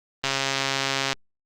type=click train; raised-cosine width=0.2 ms; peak=-6 dBFS; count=122; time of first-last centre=0.24-1.13 s; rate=136 Hz; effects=Opus 24 kbps